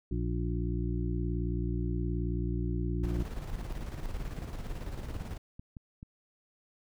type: harmonic tone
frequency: 58.8 Hz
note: A#1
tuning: 16 cents sharp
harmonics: 1 / 2 / 3 / 5 / 6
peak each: -32 / -35 / -37 / -39 / -40 dBFS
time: 0.11-3.23 s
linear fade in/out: 5 ms
type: noise with tremolo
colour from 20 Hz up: brown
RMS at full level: -36 dBFS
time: 3.03-5.38 s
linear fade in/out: 10 ms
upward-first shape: square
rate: 18 Hz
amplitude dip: 45%
type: clicks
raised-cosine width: 5 ms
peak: -32 dBFS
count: 8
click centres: 3.629 / 4.204 / 4.388 / 5.209 / 5.286 / 5.595 / 5.768 / 6.029 s
effects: none